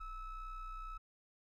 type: ring-modulated tone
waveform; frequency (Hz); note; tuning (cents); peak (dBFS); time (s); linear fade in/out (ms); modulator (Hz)
triangle; 637; D#5; +41; -38; 0-0.98; 10; 668
effects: none